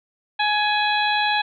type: harmonic tone with a mistuned harmonic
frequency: 839 Hz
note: G#5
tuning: 17 cents sharp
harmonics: 1 / 2 / 3 / 4 / 5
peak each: -21 / -24 / -26 / -27 / -28 dBFS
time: 0.39-1.42 s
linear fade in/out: 10 ms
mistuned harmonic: 5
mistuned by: -85 cents
effects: none